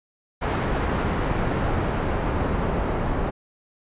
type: noise with low-pass filter sweep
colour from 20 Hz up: pink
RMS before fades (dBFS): -24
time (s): 0.41-3.31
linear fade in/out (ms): 20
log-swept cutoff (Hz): 1700 to 1100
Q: 0.7
effects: resampled to 8000 Hz

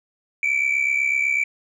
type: tone pair together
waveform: sine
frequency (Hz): 2281 / 2349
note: C#7 / D7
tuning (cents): +49 / 0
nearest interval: minor second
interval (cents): 51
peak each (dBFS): -19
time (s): 0.43-1.44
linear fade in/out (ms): 2
effects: tanh soft clip ceiling -15 dBFS

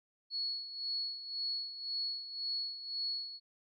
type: tone with tremolo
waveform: sine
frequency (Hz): 4371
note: C#8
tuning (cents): -25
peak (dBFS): -33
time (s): 0.3-3.4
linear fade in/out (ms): 50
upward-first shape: sine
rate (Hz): 1.9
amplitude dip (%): 70
effects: none

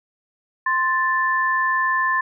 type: tone pair together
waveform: sine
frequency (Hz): 1046.5 / 1760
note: C6 / A6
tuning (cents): 0 / 0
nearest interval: major sixth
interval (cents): 900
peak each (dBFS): -20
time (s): 0.66-2.21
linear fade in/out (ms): 5
effects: none

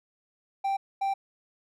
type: tone bursts at uneven times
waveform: triangle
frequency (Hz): 784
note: G5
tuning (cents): 0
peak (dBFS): -23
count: 2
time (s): 0.64-0.77 / 1.01-1.14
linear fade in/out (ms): 10
effects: none

